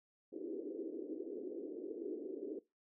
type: band-pass noise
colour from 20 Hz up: pink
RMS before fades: -44 dBFS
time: 0.32-2.59 s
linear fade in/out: 5 ms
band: 300 to 440 Hz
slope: 48 dB/octave
effects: noise-tail reverb RT60 0.2 s tail -19 dB re dry